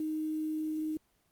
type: tone with quantisation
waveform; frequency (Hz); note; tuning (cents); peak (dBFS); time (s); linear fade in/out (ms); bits
sine; 311.1; D#4; 0; -31; 0-0.97; 2; 9
effects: pink hiss -72 dBFS RMS until 1.31 s + Opus 24 kbps